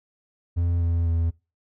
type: tone with pitch steps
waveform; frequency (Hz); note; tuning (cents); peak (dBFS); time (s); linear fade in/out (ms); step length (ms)
triangle; 86 / 84.62 / 83.26; F2 / E2 / E2; -26 / +46 / +18; -18; 0.56-1.31; 20; 250
effects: noise-tail reverb RT60 0.3 s tail -24 dB re dry